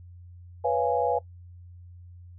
sine chord, C# dominant seventh, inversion third, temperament equal with one note detuned, 493.9 / 554.4 / 685.7 / 830.6 Hz, B4 / C#5 / E#5 / G#5, 0 / 0 / -32 / 0 cents, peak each -26 / -29 / -29 / -27 dBFS, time 0.64-1.19 s, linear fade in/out 10 ms, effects noise-tail reverb RT60 0.1 s tail -19 dB re dry + added 88 Hz sine -44 dBFS peak until 2.38 s

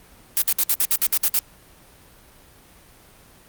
blue noise bursts, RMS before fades -18 dBFS, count 10, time 0.37-1.39 s, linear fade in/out 0 ms, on 48 ms, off 60 ms, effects pink hiss -50 dBFS RMS until 3.48 s + Opus 32 kbps

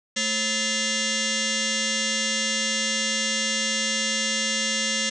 sine tone with frequency modulation, 1738 Hz, A6, 22 cents flat, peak -22 dBFS, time 0.16-5.1 s, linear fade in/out 10 ms, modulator 759 Hz, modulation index 7.2, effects none

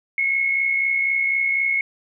sine tone pair together, 2177 / 2241 Hz, C#7 / C#7, -32 / +18 cents, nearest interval minor second, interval 50 cents, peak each -18 / -28 dBFS, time 0.18-1.81 s, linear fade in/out 2 ms, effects none

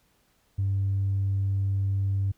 triangle tone with tanh clipping, 98 Hz, G2, in tune, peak -23 dBFS, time 0.58-2.32 s, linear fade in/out 10 ms, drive 5 dB, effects pink hiss -67 dBFS RMS until 2.37 s

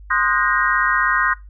sine tone cluster, 1044 / 1241 / 1459 / 1595 / 1873 Hz, C6 / D#6 / F#6 / G6 / A#6, -4 / -5 / -25 / +30 / +8 cents, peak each -22 dBFS, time 0.1-1.34 s, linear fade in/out 10 ms, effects noise-tail reverb RT60 0.2 s tail -19 dB re dry + added 50 Hz sine -37 dBFS peak until 1.49 s

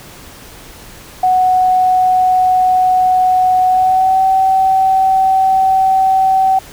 sine tone with pitch glide, 740 to 763.9 Hz, F#5 to G5, 0 to -45 cents, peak -8 dBFS, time 1.23-6.59 s, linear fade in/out 5 ms, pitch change +55 cents, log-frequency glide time 3.68-4.24 s, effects pink hiss -36 dBFS RMS until 6.72 s

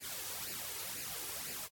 white noise with flanger, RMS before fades -42 dBFS, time 0-1.69 s, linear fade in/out 50 ms, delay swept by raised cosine 0.41 to 2.41 ms, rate 2 Hz, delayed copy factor +0.65, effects high-pass 60 Hz 12 dB/octave + AAC 64 kbps

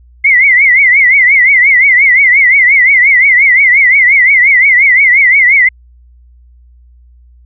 sine tone with vibrato, 2093 Hz, C7, in tune, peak -3 dBFS, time 0.24-5.69 s, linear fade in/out 10 ms, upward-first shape triangle, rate 5.7 Hz, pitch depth 160 cents each way, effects added 60 Hz sine -38 dBFS peak until 7.45 s

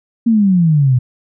sine exponential sweep, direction down, 237 to 121.4 Hz, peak -8 dBFS, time 0.26-0.99 s, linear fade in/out 10 ms, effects none

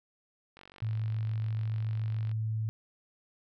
click train, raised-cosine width 0.3 ms, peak -35 dBFS, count 83, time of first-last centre 0.57-2.315 s, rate 47 Hz
sine tone, 110 Hz, A2, in tune, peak -29 dBFS, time 0.82-2.69 s, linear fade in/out 0 ms
effects none

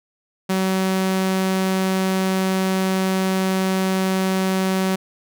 sawtooth tone, 189.1 Hz, F#3, 38 cents sharp, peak -14 dBFS, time 0.49-4.96 s, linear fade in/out 10 ms, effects none

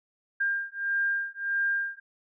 sine beating tone pair, 1600 / 1601.6 Hz, G6 / G6, +35 / +37 cents, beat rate 1.6 Hz, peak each -29 / -29 dBFS, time 0.4-2 s, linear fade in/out 10 ms, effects none

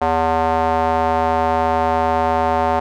square tone with band-pass filter, 81.4 Hz, E2, 21 cents flat, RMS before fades -17 dBFS, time 0.01-2.8 s, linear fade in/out 10 ms, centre 800 Hz, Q 2.8, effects none

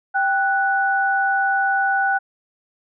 sine tone pair together, 784 / 1480 Hz, G5 / F#6, 0 / 0 cents, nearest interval major seventh, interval 1100 cents, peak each -19 dBFS, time 0.14-2.19 s, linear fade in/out 20 ms, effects none

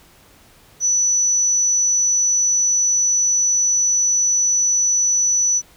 sine tone, 5950 Hz, F#8, 9 cents sharp, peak -14 dBFS, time 0.8-5.62 s, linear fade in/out 50 ms, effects pink hiss -50 dBFS RMS until 5.76 s

